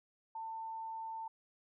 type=tone; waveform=sine; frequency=895 Hz; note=A5; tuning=29 cents sharp; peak=-40 dBFS; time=0.35-1.28 s; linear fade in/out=5 ms; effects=none